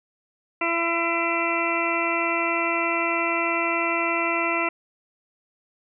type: harmonic tone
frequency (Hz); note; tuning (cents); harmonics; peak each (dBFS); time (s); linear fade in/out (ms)
336.8; E4; +37; 1 / 2 / 3 / 4 / 6 / 7 / 8; -29 / -29 / -29 / -29 / -29 / -29 / -29; 0.61-4.69; 5
effects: none